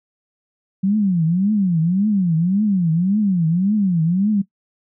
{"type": "tone with vibrato", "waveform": "sine", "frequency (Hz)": 185, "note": "F#3", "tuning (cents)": 0, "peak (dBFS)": -14, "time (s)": [0.83, 4.42], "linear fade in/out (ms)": 10, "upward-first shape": "triangle", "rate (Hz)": 1.8, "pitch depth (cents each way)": 290, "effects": ["noise-tail reverb RT60 0.1 s tail -18 dB re dry"]}